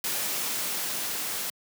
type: noise with level ramp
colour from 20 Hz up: white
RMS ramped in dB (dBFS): -29 to -32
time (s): 0.04-1.5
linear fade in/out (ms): 2
effects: high-pass 150 Hz 12 dB/octave